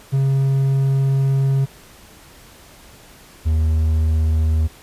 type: tone pair in turn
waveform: triangle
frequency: 135.8 / 78.91 Hz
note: C#3 / D#2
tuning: -35 / +25 cents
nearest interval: major sixth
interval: 940 cents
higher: first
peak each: -12 dBFS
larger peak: neither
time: 0.12-1.66 / 3.45-4.68 s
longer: first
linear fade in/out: 20 ms
effects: pink hiss -45 dBFS RMS until 4.82 s + resampled to 32000 Hz